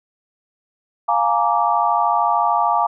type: chord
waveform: sine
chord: Bb dominant seventh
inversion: second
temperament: just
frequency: 699.2 / 839.1 / 932.3 / 1165.4 Hz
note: F5 / Ab5 / Bb5 / D6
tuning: +2 / +18 / 0 / -14 cents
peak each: -20 dBFS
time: 1.08-2.87 s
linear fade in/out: 10 ms
effects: none